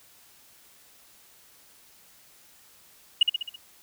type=tone with echo; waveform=sine; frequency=2880 Hz; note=F#7; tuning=47 cents flat; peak=-12 dBFS; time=3.21-3.23 s; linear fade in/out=5 ms; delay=66 ms; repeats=5; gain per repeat=-5 dB; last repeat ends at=3.56 s; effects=tanh soft clip ceiling -10 dBFS + white hiss -56 dBFS RMS until 3.82 s